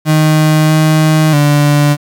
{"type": "tone with pitch steps", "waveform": "35% pulse", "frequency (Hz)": [155.1, 156.3, 146.2], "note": ["D#3", "D#3", "D3"], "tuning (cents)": [-5, 8, -7], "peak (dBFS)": -5, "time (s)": [0.05, 1.97], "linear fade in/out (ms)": 50, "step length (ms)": 640, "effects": ["7-bit"]}